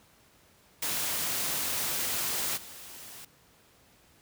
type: noise with level steps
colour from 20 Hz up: white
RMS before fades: -31 / -46 dBFS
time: 0.82-3.25 s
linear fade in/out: 5 ms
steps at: 2.56 s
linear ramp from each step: 20 ms
effects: pink hiss -61 dBFS RMS until 4.21 s + high-pass 60 Hz 12 dB/octave